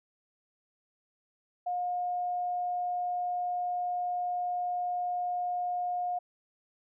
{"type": "tone", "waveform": "sine", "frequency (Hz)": 715, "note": "F5", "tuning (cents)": 41, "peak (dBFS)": -29, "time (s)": [1.66, 6.19], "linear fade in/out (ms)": 10, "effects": []}